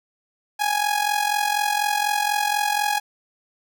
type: tone with amplitude modulation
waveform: sawtooth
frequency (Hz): 830.6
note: G#5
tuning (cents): 0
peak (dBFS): -13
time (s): 0.59-3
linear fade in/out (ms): 20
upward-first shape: sine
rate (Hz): 44.1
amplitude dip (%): 70
effects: none